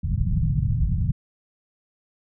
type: low-pass noise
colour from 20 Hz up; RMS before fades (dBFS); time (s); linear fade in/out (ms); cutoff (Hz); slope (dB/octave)
white; -22; 0.03-1.12; 10; 170; 48
effects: none